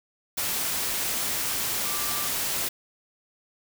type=tone in noise; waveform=sine; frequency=1174.7 Hz; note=D6; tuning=in tune; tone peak=-37 dBFS; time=1.85-2.28 s; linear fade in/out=10 ms; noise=white; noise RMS=-28 dBFS; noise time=0.37-2.69 s; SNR=-12 dB; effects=none